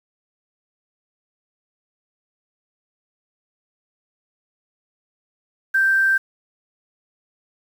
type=tone with quantisation; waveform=sine; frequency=1568 Hz; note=G6; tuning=in tune; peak=-14 dBFS; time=5.74-6.18 s; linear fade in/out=10 ms; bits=7; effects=none

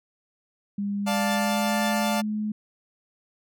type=tone with pitch glide; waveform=sine; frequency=201.8 to 212.6 Hz; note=G#3 to G#3; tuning=-49 to +41 cents; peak=-25 dBFS; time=0.78-2.52 s; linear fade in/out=5 ms; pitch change=+90 cents; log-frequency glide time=1-1.82 s
type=chord; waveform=sawtooth; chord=D minor; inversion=none; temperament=equal with one note detuned; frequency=587.3 / 702.9 / 880 Hz; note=D5 / F5 / A5; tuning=0 / +11 / 0 cents; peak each=-25 dBFS; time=1.06-2.22 s; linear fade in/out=20 ms
effects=none

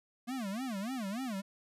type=tone with vibrato; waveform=square; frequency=226.3 Hz; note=A3; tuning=49 cents sharp; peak=-36 dBFS; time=0.27-1.42 s; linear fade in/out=20 ms; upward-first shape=sine; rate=3.4 Hz; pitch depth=290 cents each way; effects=resampled to 32000 Hz

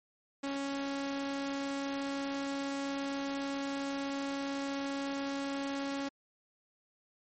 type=tone; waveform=sawtooth; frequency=277.2 Hz; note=C#4; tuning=in tune; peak=-30 dBFS; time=0.43-6.09 s; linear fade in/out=10 ms; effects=MP3 32 kbps

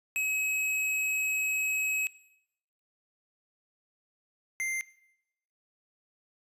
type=tone pair in turn; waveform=square; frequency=2557 / 2092 Hz; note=D#7 / C7; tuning=+47 / -1 cents; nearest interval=minor third; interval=348 cents; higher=first; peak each=-28 / -30 dBFS; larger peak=first; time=0.16-2.07 / 4.6-4.81 s; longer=first; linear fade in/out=0 ms; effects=noise-tail reverb RT60 0.8 s tail -20 dB re dry + resampled to 32000 Hz

